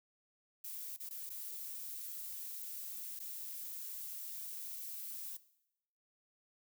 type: noise with dropouts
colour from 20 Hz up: violet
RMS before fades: -45 dBFS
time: 0.64-5.37 s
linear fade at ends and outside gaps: 5 ms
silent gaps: 0.965-1.001 / 1.091-1.107 / 1.294-1.301 / 3.192-3.2 s
effects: noise-tail reverb RT60 0.8 s tail -17 dB re dry